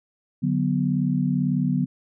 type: chord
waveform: sine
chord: B minor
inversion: first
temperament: equal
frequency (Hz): 146.83 / 185 / 246.9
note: D3 / F#3 / B3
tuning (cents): 0 / 0 / 0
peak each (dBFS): -24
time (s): 0.42-1.86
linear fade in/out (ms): 20
effects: none